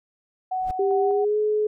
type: tone with tremolo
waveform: sine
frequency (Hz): 745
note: F#5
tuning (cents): +12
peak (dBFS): -23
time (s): 0.51-1.25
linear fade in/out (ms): 10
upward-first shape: square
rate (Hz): 2.5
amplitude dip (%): 35
type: noise with exponential growth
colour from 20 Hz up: brown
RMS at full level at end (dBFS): -29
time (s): 0.58-0.71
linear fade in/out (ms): 2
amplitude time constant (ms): 28
type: tone with pitch glide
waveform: sine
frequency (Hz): 394.1 to 424.8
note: G4 to G#4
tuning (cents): +9 to +39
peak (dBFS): -19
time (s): 0.79-1.67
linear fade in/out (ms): 5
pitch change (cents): +130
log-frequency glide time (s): 0.98-1.38
effects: none